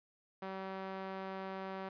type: tone with band-pass filter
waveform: sawtooth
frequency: 191.2 Hz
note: G3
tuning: 43 cents flat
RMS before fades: -43 dBFS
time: 0.42-1.89 s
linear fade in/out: 5 ms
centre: 880 Hz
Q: 0.74
effects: resampled to 11025 Hz + 12-bit